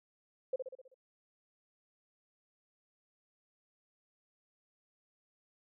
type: tone with echo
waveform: sine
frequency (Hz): 519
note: C5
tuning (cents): -14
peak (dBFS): -30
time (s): 0.53-0.56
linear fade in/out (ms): 5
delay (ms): 64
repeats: 6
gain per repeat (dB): -5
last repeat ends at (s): 0.944
effects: none